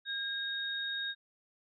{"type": "tone pair together", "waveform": "sine", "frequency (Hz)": [1617, 3741], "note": ["G#6", "A#7"], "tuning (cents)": [-47, 5], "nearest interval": "octave + minor third", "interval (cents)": 1452, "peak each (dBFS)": [-37, -36], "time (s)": [0.05, 1.15], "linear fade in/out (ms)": 50, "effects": []}